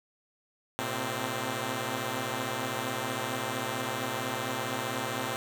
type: tone cluster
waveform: 5% pulse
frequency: 113 / 128.5 / 261.3 Hz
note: A2 / C3 / C4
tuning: +47 / -31 / -2 cents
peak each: -24 dBFS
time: 0.79-5.36 s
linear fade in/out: 0 ms
effects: none